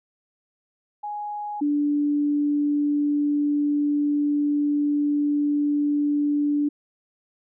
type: tone pair in turn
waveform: sine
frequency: 832 / 291.9 Hz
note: G#5 / D4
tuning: +3 / -10 cents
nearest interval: octave + tritone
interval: 1813 cents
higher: first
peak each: -28 / -19 dBFS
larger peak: second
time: 1.03-1.61 / 1.61-6.69 s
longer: second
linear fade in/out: 10 ms
effects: none